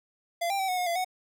square tone with pitch steps, 685 / 790 / 767 / 733 / 721 / 682 / 739 Hz, F5 / G5 / G5 / F#5 / F#5 / F5 / F#5, -34 / +13 / -38 / -16 / -45 / -41 / -2 cents, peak -27 dBFS, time 0.41-1.047 s, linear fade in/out 10 ms, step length 91 ms, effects none

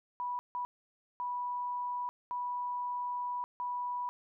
sine tone bursts at uneven times, 981 Hz, B5, 12 cents flat, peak -33 dBFS, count 5, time 0.2-0.39 / 0.55-0.65 / 1.2-2.09 / 2.31-3.44 / 3.6-4.09 s, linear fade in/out 0 ms, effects none

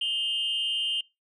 sine tone pair together, 2840 / 3121 Hz, F7 / G7, +28 / -8 cents, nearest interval major second, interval 164 cents, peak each -27 dBFS, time 0.01-1.01 s, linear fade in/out 5 ms, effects noise-tail reverb RT60 0.2 s tail -20 dB re dry + tanh soft clip ceiling -21 dBFS

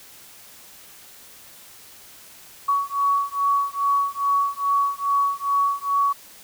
sine beating tone pair, 1123 / 1125.4 Hz, C#6 / C#6, +22 / +26 cents, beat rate 2.4 Hz, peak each -22 dBFS, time 2.68-6.13 s, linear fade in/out 10 ms, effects white hiss -46 dBFS RMS until 6.43 s

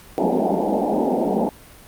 pink band-pass noise, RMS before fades -20 dBFS, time 0.18-1.49 s, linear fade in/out 0 ms, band 180 to 890 Hz, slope 96 dB/octave, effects pink hiss -45 dBFS RMS until 1.87 s + Opus 48 kbps

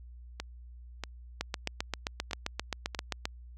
two click trains, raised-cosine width 0.2 ms, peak -14 / -18 dBFS, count 15 / 5, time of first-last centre 1.41-3.255 / 0.4-2.948 s, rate 7.59 / 1.57 Hz, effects added 60 Hz sine -46 dBFS peak until 3.57 s

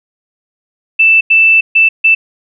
sine tone bursts at uneven times, 2650 Hz, E7, 9 cents sharp, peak -4 dBFS, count 4, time 0.99-1.21 / 1.3-1.61 / 1.75-1.89 / 2.04-2.15 s, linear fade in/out 10 ms, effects none

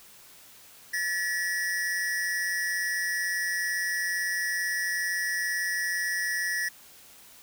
square tone pair together, 1736.8 / 1919 Hz, A6 / A#6, -23 / +50 cents, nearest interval major second, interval 173 cents, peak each -31 / -30 dBFS, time 0.93-6.69 s, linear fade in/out 10 ms, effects white hiss -52 dBFS RMS until 7.42 s

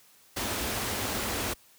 pink band-stop noise, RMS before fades -31 dBFS, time 0.36-1.54 s, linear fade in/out 10 ms, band 120 to 180 Hz, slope 96 dB/octave, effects white hiss -59 dBFS RMS until 1.78 s + high-pass 60 Hz 12 dB/octave

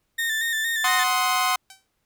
35% pulse tone with vibrato, 1804 Hz, A6, 43 cents sharp, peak -21 dBFS, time 0.18-1.04 s, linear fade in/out 10 ms, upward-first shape square, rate 4.3 Hz, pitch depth 35 cents each way
sawtooth chord, C diminished, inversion second, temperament equal with one note detuned, 740 / 1046.5 / 1259 Hz, Gb5 / C6 / Eb6, 0 / 0 / +20 cents, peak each -21 / -19 / -23 dBFS, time 0.84-1.56 s, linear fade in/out 5 ms
5% pulse tone with exponential decay, 770 Hz, G5, 31 cents flat, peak -28 dBFS, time 1.7-1.88 s, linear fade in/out 2 ms, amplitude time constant 38 ms
effects pink hiss -73 dBFS RMS until 2.05 s

